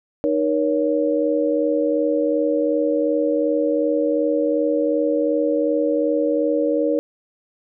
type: tone cluster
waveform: sine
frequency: 307.2 / 477.3 / 560 Hz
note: D#4 / A#4 / C#5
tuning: -22 / +41 / +18 cents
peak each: -21 dBFS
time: 0.24-6.99 s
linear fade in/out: 0 ms
effects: none